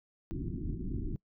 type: low-pass noise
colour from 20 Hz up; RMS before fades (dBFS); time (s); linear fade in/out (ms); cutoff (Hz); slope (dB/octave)
pink; -36; 0.31-1.16; 0; 370; 96
effects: noise-tail reverb RT60 0.1 s tail -25 dB re dry